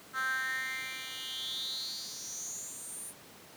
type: tone with high-pass filter sweep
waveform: 10% pulse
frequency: 261.6 Hz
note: C4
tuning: in tune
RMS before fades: -38 dBFS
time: 0.13-3.14 s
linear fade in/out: 50 ms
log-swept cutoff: 1400 to 10000 Hz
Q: 7.5
effects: pink hiss -53 dBFS RMS until 3.56 s + high-pass 150 Hz 12 dB/octave